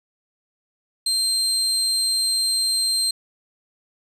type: tone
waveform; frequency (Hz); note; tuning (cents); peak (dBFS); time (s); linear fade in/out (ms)
30% pulse; 4162; C8; -10; -16; 1.06-3.11; 5
effects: resampled to 32000 Hz + 8-bit